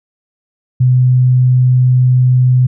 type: tone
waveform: sine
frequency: 126.7 Hz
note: B2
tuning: 45 cents sharp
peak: -6 dBFS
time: 0.8-2.67 s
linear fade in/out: 10 ms
effects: none